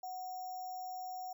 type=tone with sample-and-hold; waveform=sine; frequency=740 Hz; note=F#5; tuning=in tune; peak=-40 dBFS; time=0.03-1.33 s; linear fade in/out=5 ms; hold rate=6300 Hz; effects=none